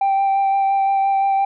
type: tone with vibrato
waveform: sine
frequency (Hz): 784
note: G5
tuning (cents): 0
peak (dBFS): -12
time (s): 0.01-1.45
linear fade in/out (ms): 5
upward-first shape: sine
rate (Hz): 5.8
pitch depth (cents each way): 12
effects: tanh soft clip ceiling -13 dBFS